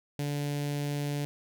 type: tone with notch filter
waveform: sawtooth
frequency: 144.7 Hz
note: D3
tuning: 25 cents flat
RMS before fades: -32 dBFS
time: 0.19-1.25 s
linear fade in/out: 0 ms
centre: 1200 Hz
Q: 1.1
effects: none